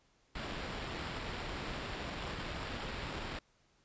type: noise with sample-and-hold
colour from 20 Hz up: pink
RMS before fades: -41 dBFS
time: 0.35-3.39 s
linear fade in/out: 5 ms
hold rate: 6300 Hz
effects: pink hiss -71 dBFS RMS until 3.84 s + resampled to 16000 Hz